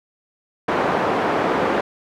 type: band-pass noise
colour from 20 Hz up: pink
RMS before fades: -20 dBFS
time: 0.68-1.81 s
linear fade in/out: 5 ms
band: 300 to 1300 Hz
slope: 12 dB/octave
effects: none